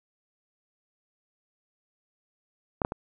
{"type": "clicks", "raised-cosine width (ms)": 1, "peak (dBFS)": [-12, -11, -18], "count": 3, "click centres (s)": [2.818, 2.849, 2.921], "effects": []}